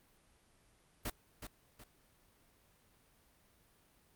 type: noise with echo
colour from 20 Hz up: pink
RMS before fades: -38 dBFS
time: 1.05-1.1 s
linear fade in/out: 5 ms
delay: 370 ms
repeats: 2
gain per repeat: -8 dB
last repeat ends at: 1.84 s
effects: pink hiss -69 dBFS RMS until 4.15 s + Opus 32 kbps